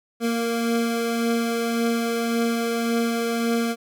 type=beating tone pair; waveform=25% pulse; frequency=231.9 / 233.7 Hz; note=A#3 / A#3; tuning=-9 / +5 cents; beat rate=1.8 Hz; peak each=-18 / -27 dBFS; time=0.2-3.76 s; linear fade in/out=50 ms; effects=none

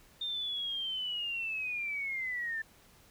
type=linear sweep; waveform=sine; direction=down; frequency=3640 to 1760 Hz; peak=-33 dBFS; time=0.21-2.62 s; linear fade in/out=5 ms; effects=pink hiss -61 dBFS RMS until 3.1 s

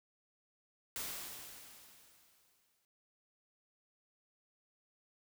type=noise with exponential decay; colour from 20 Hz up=white; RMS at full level=-40 dBFS; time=0.96-2.85 s; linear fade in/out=1 ms; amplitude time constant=410 ms; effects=none

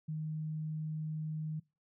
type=tone; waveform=sine; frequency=155.56 Hz; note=D#3; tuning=in tune; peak=-35 dBFS; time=0.08-1.6 s; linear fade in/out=10 ms; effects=noise-tail reverb RT60 0.3 s tail -24 dB re dry

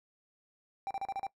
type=tone bursts; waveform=triangle; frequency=784 Hz; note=G5; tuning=in tune; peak=-31 dBFS; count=6; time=0.87-1.267 s; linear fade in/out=0 ms; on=37 ms; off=35 ms; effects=noise-tail reverb RT60 0.1 s tail -19 dB re dry

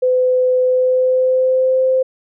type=tone with pitch glide; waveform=sine; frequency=507 to 519.8 Hz; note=B4 to C5; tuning=+45 to -11 cents; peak=-11 dBFS; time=0.02-2.03 s; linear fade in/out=10 ms; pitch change=+44 cents; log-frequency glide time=0.62-1.82 s; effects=none

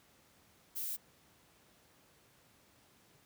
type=noise; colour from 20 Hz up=violet; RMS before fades=-39 dBFS; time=0.75-0.97 s; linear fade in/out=20 ms; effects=pink hiss -66 dBFS RMS until 3.25 s + high-pass 80 Hz 12 dB/octave

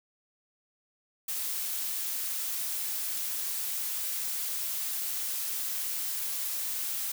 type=noise; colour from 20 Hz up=blue; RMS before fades=-33 dBFS; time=1.28-7.12 s; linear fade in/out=5 ms; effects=none

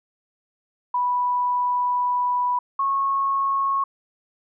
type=tone pair in turn; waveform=sine; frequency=985 / 1096 Hz; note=B5 / C#6; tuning=-5 / -20 cents; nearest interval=major second; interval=185 cents; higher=second; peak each=-19 dBFS; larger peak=neither; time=0.94-2.59 / 2.79-3.84 s; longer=first; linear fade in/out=5 ms; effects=none

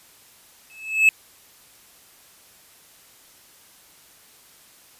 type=tone with exponential growth; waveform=triangle; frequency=2600 Hz; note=E7; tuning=24 cents flat; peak=-7 dBFS; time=0.7-1.09 s; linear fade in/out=1 ms; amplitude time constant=84 ms; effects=white hiss -52 dBFS RMS until 4.99 s + resampled to 32000 Hz

